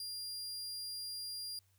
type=tone; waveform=sawtooth; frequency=4800 Hz; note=D8; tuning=37 cents sharp; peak=-38 dBFS; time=0-1.59 s; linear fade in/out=2 ms; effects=added 96 Hz sine -70 dBFS peak until 1.78 s + white hiss -75 dBFS RMS until 1.78 s